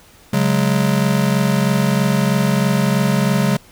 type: chord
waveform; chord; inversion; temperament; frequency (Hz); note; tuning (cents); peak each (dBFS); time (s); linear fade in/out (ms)
square; C# suspended fourth; none; just; 138.59 / 184.79 / 207.9; C#3 / F#3 / G#3; 0 / -2 / +2; -19; 0.33-3.57; 5
effects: pink hiss -47 dBFS RMS until 3.71 s